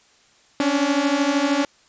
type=beating tone pair; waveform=sawtooth; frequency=275.2 / 288.2 Hz; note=C#4 / D4; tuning=-12 / -33 cents; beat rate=13 Hz; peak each=-18 / -16 dBFS; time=0.6-1.65 s; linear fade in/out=2 ms; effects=white hiss -56 dBFS RMS until 1.88 s + resampled to 16000 Hz